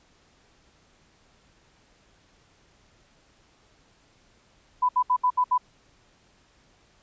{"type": "tone bursts", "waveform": "sine", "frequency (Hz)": 998, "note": "B5", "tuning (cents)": 18, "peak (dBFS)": -18, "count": 6, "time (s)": [4.82, 5.58], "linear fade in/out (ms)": 10, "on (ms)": 70, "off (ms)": 68, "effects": ["pink hiss -61 dBFS RMS until 7.02 s", "resampled to 16000 Hz"]}